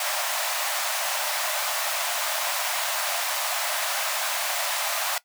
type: high-pass noise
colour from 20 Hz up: pink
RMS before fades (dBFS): -27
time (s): 0-5.18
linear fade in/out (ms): 2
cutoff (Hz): 580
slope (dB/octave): 96
effects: noise-tail reverb RT60 0.1 s tail -18 dB re dry